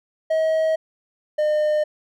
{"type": "tone pair in turn", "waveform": "triangle", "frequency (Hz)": [637, 606.3], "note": ["D#5", "D#5"], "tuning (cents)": [41, -45], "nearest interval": "minor second", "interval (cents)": 86, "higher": "first", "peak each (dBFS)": -15, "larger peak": "neither", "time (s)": [[0.3, 0.76], [1.38, 1.84]], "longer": "neither", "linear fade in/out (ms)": 10, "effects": []}